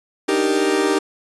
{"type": "chord", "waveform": "40% pulse", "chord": "Eb major seventh", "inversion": "third", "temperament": "equal", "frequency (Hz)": [293.7, 311.1, 392, 466.2], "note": ["D4", "Eb4", "G4", "Bb4"], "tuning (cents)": [0, 0, 0, 0], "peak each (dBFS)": [-24, -21, -18, -23], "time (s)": [0.28, 0.99], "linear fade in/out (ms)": 10, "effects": ["resampled to 24000 Hz"]}